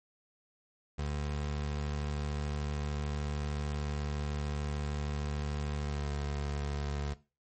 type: tone with pitch glide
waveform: 25% pulse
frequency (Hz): 73.42 to 71.91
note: D2 to D2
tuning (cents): 0 to -36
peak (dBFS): -29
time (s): 0.98-7.14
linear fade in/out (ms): 10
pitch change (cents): -36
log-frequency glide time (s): 5.81-6.08
effects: noise-tail reverb RT60 0.3 s tail -17 dB re dry + MP3 32 kbps